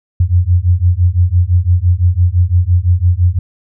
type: beating tone pair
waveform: sine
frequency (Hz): 86 / 91.9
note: F2 / F#2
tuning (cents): -26 / -11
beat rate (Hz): 5.9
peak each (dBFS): -11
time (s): 0.2-3.39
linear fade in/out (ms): 5
effects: none